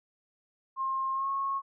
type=tone with pitch glide; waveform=sine; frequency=1065 to 1093 Hz; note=C6 to C#6; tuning=+30 to -25 cents; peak=-28 dBFS; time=0.76-1.62 s; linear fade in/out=50 ms; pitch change=+45 cents; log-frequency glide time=1.13-1.29 s; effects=none